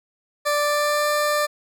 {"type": "tone with pitch glide", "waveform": "20% pulse", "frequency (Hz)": [587.3, 593.4], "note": ["D5", "D5"], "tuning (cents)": [0, 18], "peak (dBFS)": -14, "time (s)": [0.45, 1.47], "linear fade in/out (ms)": 20, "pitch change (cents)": 18, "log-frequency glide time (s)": [0.61, 1.09], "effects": []}